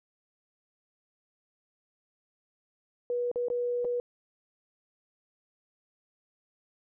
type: tone with dropouts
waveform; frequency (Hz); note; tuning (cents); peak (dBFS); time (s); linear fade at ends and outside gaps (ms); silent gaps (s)
sine; 485.7; B4; -29; -27; 3.1-4; 1; 3.315-3.358 / 3.484-3.501 / 3.846-3.85
effects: none